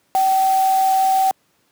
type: tone in noise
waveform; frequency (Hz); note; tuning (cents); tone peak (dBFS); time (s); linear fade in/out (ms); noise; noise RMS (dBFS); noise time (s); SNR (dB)
sine; 766; G5; -40; -13; 0.15-1.31; 0; white; -31; 0.15-1.31; +15
effects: pink hiss -62 dBFS RMS until 1.71 s + high-pass 150 Hz 12 dB/octave